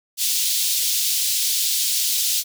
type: high-pass noise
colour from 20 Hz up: pink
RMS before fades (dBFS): -21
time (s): 0.17-2.44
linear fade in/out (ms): 50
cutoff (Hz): 3500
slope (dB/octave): 24
effects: none